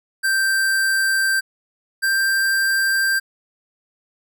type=tone pair in turn; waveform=square; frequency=1568 / 1578 Hz; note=G6 / G6; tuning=0 / +11 cents; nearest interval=unison; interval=11 cents; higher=second; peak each=-17 dBFS; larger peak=neither; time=0.23-1.41 / 2.02-3.2 s; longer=neither; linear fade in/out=20 ms; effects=none